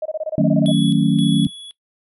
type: tone bursts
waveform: sine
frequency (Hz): 624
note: D#5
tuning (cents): +5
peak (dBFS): -20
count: 12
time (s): 0.02-0.716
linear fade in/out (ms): 5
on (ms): 36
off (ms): 24
type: chord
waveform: sine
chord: D# half-diminished seventh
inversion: none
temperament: equal with one note detuned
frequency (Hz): 155.56 / 185 / 223.3 / 277.2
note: D#3 / F#3 / A3 / C#4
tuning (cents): 0 / 0 / +26 / 0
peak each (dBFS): -18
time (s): 0.38-1.47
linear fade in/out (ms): 2
type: tone with tremolo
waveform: square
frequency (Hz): 3381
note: G#7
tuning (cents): +30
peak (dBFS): -25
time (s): 0.66-1.71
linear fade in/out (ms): 0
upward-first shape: square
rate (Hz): 1.9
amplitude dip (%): 65
effects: noise-tail reverb RT60 0.1 s tail -19 dB re dry + resampled to 32000 Hz